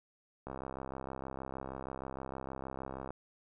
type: click train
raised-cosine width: 1 ms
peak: -27 dBFS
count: 176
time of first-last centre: 0.47-3.106 s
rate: 66.4 Hz
effects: none